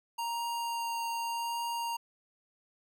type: tone with vibrato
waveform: square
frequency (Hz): 932.3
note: A#5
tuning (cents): 0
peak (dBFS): -33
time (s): 0.18-1.97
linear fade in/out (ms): 10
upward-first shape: triangle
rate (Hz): 0.85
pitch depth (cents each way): 11
effects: none